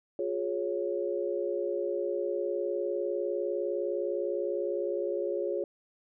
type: chord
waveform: sine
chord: Db major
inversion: first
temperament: equal with one note detuned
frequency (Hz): 355.5 / 415.3 / 554.4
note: F4 / Ab4 / Db5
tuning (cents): +31 / 0 / 0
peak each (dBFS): -33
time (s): 0.19-5.64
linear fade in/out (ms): 2
effects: none